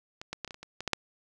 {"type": "clicks", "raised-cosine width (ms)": 0.2, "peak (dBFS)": [-23, -18, -17, -25, -24, -30, -27, -20, -13, -8], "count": 10, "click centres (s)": [0.215, 0.33, 0.447, 0.477, 0.508, 0.544, 0.63, 0.806, 0.877, 0.933], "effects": []}